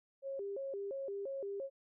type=tone with vibrato; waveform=sine; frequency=466.2 Hz; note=A#4; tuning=in tune; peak=-38 dBFS; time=0.22-1.7 s; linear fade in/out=50 ms; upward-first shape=square; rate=2.9 Hz; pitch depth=270 cents each way; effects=none